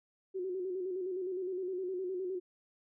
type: tone with vibrato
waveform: sine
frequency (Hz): 370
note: F#4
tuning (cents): 0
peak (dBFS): -34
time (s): 0.34-2.4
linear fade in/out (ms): 20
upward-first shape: square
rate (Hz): 9.7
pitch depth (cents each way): 52
effects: none